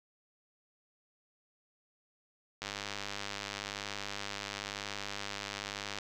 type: click train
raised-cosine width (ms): 0.2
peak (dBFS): -20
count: 341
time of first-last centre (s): 2.62-5.986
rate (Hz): 101
effects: none